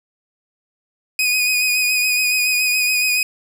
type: tone with vibrato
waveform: sawtooth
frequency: 2489 Hz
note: D#7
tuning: in tune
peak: -12 dBFS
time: 1.19-3.23 s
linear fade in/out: 2 ms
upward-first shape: sine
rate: 7.1 Hz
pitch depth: 27 cents each way
effects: none